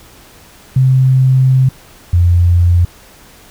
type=tone pair in turn; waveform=sine; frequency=130.81 / 87.2 Hz; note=C3 / F2; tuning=0 / -2 cents; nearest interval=perfect fifth; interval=702 cents; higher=first; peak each=-6 dBFS; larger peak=neither; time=0.76-1.69 / 2.13-2.85 s; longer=first; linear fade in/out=5 ms; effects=pink hiss -41 dBFS RMS until 3.5 s